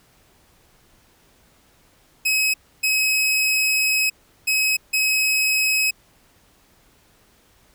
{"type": "tone bursts at uneven times", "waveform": "sawtooth", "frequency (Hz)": 2553, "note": "D#7", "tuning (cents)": 44, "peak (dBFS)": -14, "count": 4, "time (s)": [[2.25, 2.54], [2.83, 4.1], [4.47, 4.77], [4.93, 5.91]], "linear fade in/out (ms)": 10, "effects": ["pink hiss -57 dBFS RMS until 7.74 s"]}